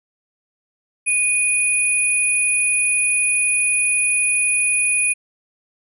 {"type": "tone pair together", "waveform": "sine", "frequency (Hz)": [2471, 9884], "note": ["D#7", "D#9"], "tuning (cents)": [-13, -13], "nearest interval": "2 octaves", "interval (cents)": 2400, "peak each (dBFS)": -18, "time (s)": [1.06, 5.14], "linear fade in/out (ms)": 20, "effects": []}